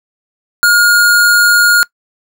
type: tone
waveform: square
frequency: 1427 Hz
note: F6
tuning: 37 cents sharp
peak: -6 dBFS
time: 0.63-1.83 s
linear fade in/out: 0 ms
effects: noise-tail reverb RT60 0.1 s tail -23 dB re dry